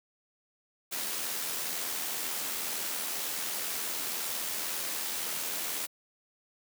white noise with amplitude modulation, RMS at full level -33 dBFS, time 0.91-5.87 s, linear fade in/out 20 ms, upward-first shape sine, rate 82 Hz, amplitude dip 30%, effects high-pass 200 Hz 12 dB/octave

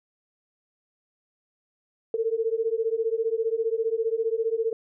sine beating tone pair, 444.1 / 459.1 Hz, A4 / A#4, +16 / -26 cents, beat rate 15 Hz, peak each -26 dBFS, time 2.14-4.73 s, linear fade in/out 2 ms, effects none

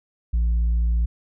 sine tone with tanh clipping, 57.4 Hz, A#1, 26 cents flat, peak -18 dBFS, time 0.33-1.06 s, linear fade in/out 10 ms, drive 2 dB, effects none

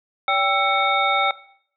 sine tone cluster, 570 / 787 / 1329 / 2227 / 3679 Hz, C#5 / G5 / E6 / C#7 / A#7, +48 / +7 / +14 / +7 / -24 cents, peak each -28 / -21 / -22 / -23 / -27 dBFS, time 0.28-1.31 s, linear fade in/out 2 ms, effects noise-tail reverb RT60 0.6 s tail -18 dB re dry

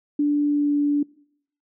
sine tone with pitch glide, 292.1 to 290.1 Hz, D4 to D4, -9 to -21 cents, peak -17 dBFS, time 0.19-1.03 s, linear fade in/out 5 ms, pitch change -12 cents, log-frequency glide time 0.46-0.75 s, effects noise-tail reverb RT60 0.7 s tail -24 dB re dry

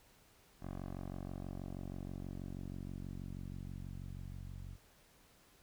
10% pulse tone with low-pass filter sweep, 46.25 Hz, F#1, in tune, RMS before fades -45 dBFS, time 0.6-4.78 s, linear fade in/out 50 ms, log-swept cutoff 1200 to 100 Hz, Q 0.82, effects pink hiss -66 dBFS RMS until 5.62 s

